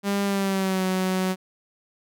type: tone with pitch glide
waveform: sawtooth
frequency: 200 to 186.61 Hz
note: G3 to F#3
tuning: +35 to +15 cents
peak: -18 dBFS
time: 0.03-1.36 s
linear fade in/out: 50 ms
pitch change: -120 cents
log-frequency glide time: 0.24-0.84 s
effects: none